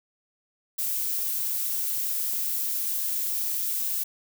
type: noise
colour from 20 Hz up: violet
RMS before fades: -28 dBFS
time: 0.78-4.04 s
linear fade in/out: 10 ms
effects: none